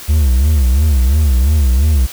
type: tone with vibrato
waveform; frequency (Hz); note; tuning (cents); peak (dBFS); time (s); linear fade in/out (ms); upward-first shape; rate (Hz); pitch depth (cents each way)
triangle; 69.3; C#2; 0; -6; 0.08-2.07; 20; sine; 2.9; 210
effects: white hiss -31 dBFS RMS until 2.12 s